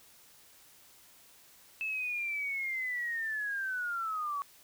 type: linear sweep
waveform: sine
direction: down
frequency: 2627 to 1115 Hz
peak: -32 dBFS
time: 1.81-4.42 s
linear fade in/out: 0 ms
effects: white hiss -59 dBFS RMS until 4.63 s